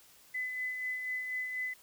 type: tone with tremolo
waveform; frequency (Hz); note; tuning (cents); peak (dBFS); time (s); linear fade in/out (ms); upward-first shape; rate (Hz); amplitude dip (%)
sine; 2012; B6; +32; -32; 0.34-1.74; 10; sine; 4.1; 40
effects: white hiss -60 dBFS RMS until 1.82 s